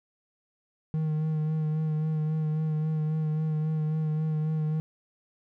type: tone with vibrato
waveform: triangle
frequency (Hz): 155.56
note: D#3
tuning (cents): 0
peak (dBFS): -23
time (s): 0.94-4.8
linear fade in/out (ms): 0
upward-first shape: sine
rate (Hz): 3.7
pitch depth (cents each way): 24
effects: none